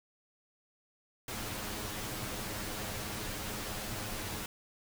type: noise with comb filter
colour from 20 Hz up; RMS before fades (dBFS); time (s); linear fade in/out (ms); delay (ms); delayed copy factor
pink; -39; 1.28-4.46; 2; 9.5; +0.6
effects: none